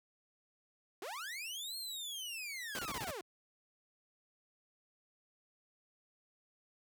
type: linear two-way sweep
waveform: sawtooth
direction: up then down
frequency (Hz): 329.6 to 4294 to 329.6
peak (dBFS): -38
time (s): 1.02-3.21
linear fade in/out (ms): 2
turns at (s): 1.77
type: noise bursts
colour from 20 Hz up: pink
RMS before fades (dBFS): -41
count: 6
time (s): 2.75-3.109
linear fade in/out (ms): 0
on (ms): 39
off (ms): 25
effects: high-pass 80 Hz 12 dB/octave